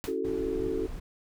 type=noise with exponential decay; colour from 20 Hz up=pink; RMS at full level=-35 dBFS; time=0.04-0.2 s; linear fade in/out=0 ms; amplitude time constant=33 ms
type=chord; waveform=sine; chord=F# minor seventh; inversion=second; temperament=equal with one note detuned; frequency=277.2 / 329.6 / 374.9 / 440 Hz; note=C#4 / E4 / F#4 / A4; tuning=0 / 0 / +23 / 0 cents; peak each=-36 / -36 / -32 / -32 dBFS; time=0.07-0.87 s; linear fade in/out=10 ms
type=noise; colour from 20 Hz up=brown; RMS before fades=-39 dBFS; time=0.24-1 s; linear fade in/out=10 ms
effects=none